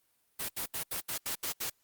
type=noise bursts; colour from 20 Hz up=white; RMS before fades=-35 dBFS; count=8; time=0.39-1.7 s; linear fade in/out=10 ms; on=99 ms; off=74 ms; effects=white hiss -73 dBFS RMS until 1.83 s + Opus 32 kbps